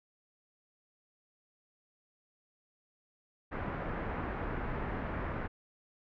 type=low-pass noise; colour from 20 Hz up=pink; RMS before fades=-37 dBFS; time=3.51-5.48 s; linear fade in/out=20 ms; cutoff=1900 Hz; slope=24 dB/octave; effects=none